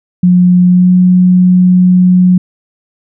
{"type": "tone with pitch glide", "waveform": "sine", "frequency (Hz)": [179.4, 181.69], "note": ["F3", "F#3"], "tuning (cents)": [47, -31], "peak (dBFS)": -3, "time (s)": [0.23, 2.38], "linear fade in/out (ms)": 5, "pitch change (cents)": 22, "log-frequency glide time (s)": [0.67, 0.91], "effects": []}